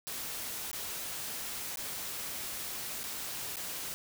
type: noise with dropouts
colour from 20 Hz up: white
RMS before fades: -39 dBFS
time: 0.07-3.94 s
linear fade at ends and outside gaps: 0 ms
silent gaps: 0.714-0.73 / 1.758-1.772 / 3.033-3.039 / 3.558-3.568 s
effects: none